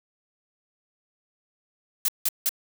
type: noise bursts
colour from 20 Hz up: blue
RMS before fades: -23 dBFS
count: 3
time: 2.05-2.492 s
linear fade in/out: 2 ms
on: 34 ms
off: 170 ms
effects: none